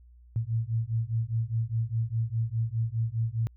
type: beating tone pair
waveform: sine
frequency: 111.3 / 116.2 Hz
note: A2 / A#2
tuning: +20 / -5 cents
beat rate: 4.9 Hz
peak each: -29 dBFS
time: 0.36-3.47 s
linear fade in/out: 0 ms
effects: added 60 Hz sine -51 dBFS peak until 3.56 s